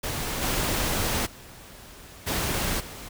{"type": "noise with level steps", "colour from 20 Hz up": "pink", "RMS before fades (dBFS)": [-30, -26, -46, -27, -40], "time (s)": [0.03, 3.09], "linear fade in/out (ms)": 10, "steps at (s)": [0.41, 1.25, 2.26, 2.79], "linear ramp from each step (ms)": 20, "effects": []}